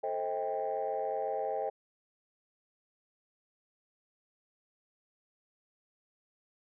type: chord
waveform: sine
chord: A half-diminished seventh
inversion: none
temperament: just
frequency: 440 / 528 / 633.6 / 792 Hz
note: A4 / C5 / Eb5 / G5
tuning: 0 / +16 / +31 / +18 cents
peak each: -37 / -36 / -36 / -35 dBFS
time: 0.03-1.7 s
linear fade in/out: 10 ms
effects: tanh soft clip ceiling -24 dBFS